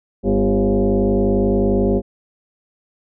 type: tone with frequency modulation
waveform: sine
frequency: 100.2 Hz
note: G2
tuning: 38 cents sharp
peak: -13 dBFS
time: 0.23-2.02 s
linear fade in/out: 50 ms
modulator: 149 Hz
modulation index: 2.9
effects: none